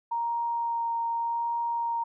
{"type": "tone with vibrato", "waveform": "sine", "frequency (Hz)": 932.3, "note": "A#5", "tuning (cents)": 0, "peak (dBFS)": -26, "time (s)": [0.11, 2.04], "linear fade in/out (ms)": 10, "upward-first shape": "sine", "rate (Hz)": 0.84, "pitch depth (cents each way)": 9, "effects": []}